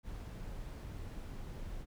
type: noise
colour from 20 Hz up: brown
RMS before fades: -44 dBFS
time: 0.03-1.86 s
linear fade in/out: 50 ms
effects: none